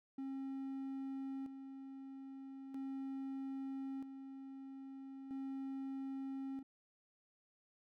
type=tone with tremolo; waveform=triangle; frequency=269.4 Hz; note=C#4; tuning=49 cents flat; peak=-39 dBFS; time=0.18-6.63 s; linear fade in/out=5 ms; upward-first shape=square; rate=0.39 Hz; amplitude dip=55%; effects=none